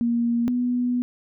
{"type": "tone pair in turn", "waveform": "sine", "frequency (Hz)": [235.6, 245.9], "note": ["A#3", "B3"], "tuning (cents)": [19, -7], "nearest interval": "minor second", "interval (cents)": 74, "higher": "second", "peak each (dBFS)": [-19, -20], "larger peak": "first", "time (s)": [[0.01, 0.48], [0.48, 1.02]], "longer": "second", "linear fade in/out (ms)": 0, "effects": []}